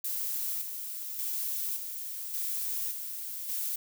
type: noise with tremolo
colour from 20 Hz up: violet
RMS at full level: -33 dBFS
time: 0.04-3.76 s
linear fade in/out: 5 ms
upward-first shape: square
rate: 0.87 Hz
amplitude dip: 45%
effects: none